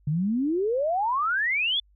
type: exponential sweep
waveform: sine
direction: up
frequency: 141.1 to 3532 Hz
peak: -22 dBFS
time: 0.07-1.8 s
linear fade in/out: 5 ms
effects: added 50 Hz sine -57 dBFS peak until 1.95 s